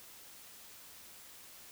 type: silence
effects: white hiss -54 dBFS RMS until 1.71 s